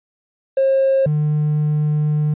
triangle tone pair in turn, 537 / 150.69 Hz, C5 / D3, +45 / +45 cents, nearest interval octave + minor seventh, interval 2200 cents, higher first, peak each -9 / -12 dBFS, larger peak first, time 0.57-1.06 / 1.06-2.34 s, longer second, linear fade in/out 5 ms, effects tanh soft clip ceiling -9 dBFS + resampled to 8000 Hz

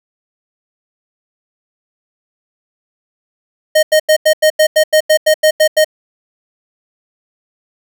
square tone bursts, 620 Hz, D#5, 6 cents flat, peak -7 dBFS, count 13, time 3.75-5.846 s, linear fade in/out 10 ms, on 80 ms, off 88 ms, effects none

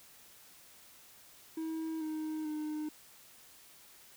triangle tone with pitch steps, 321 / 311.7 / 305.2 Hz, E4 / D#4 / D#4, -46 / +3 / -33 cents, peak -33 dBFS, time 1.57-2.89 s, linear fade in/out 5 ms, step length 440 ms, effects white hiss -58 dBFS RMS until 4.16 s

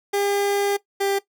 30% pulse tone pair in turn, 402.9 / 396 Hz, G4 / G4, +48 / +18 cents, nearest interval unison, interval 30 cents, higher first, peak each -17 dBFS, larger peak neither, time 0.13-0.77 / 1-1.19 s, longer first, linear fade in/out 10 ms, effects noise-tail reverb RT60 0.1 s tail -17 dB re dry

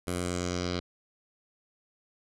10% pulse tone with low-pass filter sweep, 89 Hz, F2, 33 cents sharp, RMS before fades -32 dBFS, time 0.07-0.8 s, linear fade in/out 5 ms, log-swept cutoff 11000 to 4300 Hz, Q 3, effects none

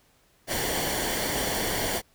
pink noise with comb filter, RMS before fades -28 dBFS, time 0.47-2.02 s, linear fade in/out 50 ms, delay 0.78 ms, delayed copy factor -0.6, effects pink hiss -63 dBFS RMS until 2.14 s

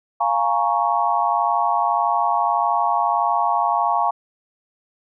sine chord, Bb minor seventh, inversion second, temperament equal, 698.5 / 830.6 / 932.3 / 1108.7 Hz, F5 / Ab5 / Bb5 / Db6, 0 / 0 / 0 / 0 cents, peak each -22 dBFS, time 0.2-4.11 s, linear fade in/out 10 ms, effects none

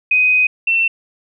sine tone pair in turn, 2505 / 2694 Hz, D#7 / E7, +11 / +37 cents, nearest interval minor second, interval 126 cents, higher second, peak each -10 / -12 dBFS, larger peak first, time 0.11-0.47 / 0.67-0.88 s, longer first, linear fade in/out 5 ms, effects none

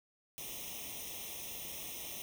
white noise with comb filter, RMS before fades -44 dBFS, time 0.38-2.22 s, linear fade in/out 0 ms, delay 0.33 ms, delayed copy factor +1, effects none

